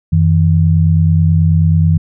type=tone pair together; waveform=sine; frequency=90.7 / 160 Hz; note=F#2 / D#3; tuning=-34 / +49 cents; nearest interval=minor seventh; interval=983 cents; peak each=-10 dBFS; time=0.12-1.98 s; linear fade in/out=10 ms; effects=none